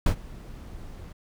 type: noise with ADSR envelope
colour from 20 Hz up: brown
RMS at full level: -17 dBFS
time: 0.06-1.13 s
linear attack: 4 ms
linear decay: 83 ms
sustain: -24 dB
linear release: 12 ms
effects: none